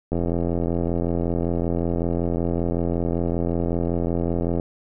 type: click train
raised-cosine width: 2 ms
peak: -11 dBFS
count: 383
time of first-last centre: 0.12-4.598 s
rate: 85.3 Hz
effects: none